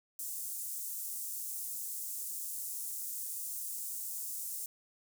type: high-pass noise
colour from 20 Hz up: pink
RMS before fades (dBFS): -40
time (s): 0.19-4.66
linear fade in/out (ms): 2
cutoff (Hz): 7800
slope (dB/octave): 24
effects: none